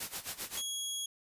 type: noise with tremolo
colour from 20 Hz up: white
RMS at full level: -37 dBFS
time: 0-0.62 s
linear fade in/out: 5 ms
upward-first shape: sine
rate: 7.6 Hz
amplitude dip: 85%
type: tone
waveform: 20% pulse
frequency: 3320 Hz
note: G#7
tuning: 1 cent flat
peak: -30 dBFS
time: 0.57-1.06 s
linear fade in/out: 5 ms
effects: resampled to 32000 Hz